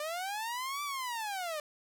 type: linear two-way sweep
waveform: sawtooth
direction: up then down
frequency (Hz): 587.3 to 1174.7 to 587.3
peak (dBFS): -31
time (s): 0-1.6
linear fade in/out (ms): 2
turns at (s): 0.83
effects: none